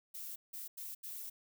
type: noise bursts at uneven times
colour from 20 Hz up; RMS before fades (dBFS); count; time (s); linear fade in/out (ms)
violet; -45; 4; 0.14-0.36 / 0.53-0.68 / 0.77-0.95 / 1.03-1.3; 10
effects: none